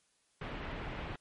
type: low-pass noise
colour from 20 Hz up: pink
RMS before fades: -41 dBFS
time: 0.41-1.16 s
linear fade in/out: 5 ms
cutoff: 2900 Hz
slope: 24 dB/octave
effects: white hiss -73 dBFS RMS until 1.2 s + MP3 48 kbps